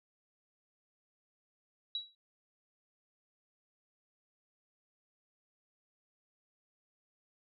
sine tone with exponential decay, 3895 Hz, B7, 25 cents flat, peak -31 dBFS, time 1.95-2.15 s, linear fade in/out 2 ms, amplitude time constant 42 ms, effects none

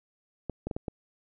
clicks, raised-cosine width 2 ms, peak -19 dBFS, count 5, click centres 0.497 / 0.67 / 0.712 / 0.765 / 0.882 s, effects none

